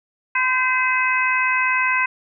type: harmonic tone with a mistuned harmonic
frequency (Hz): 511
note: C5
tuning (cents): -41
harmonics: 2 / 3 / 4 / 5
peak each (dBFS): -22 / -22 / -22 / -22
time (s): 0.35-2.06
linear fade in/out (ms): 5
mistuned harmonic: 3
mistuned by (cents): +20
effects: none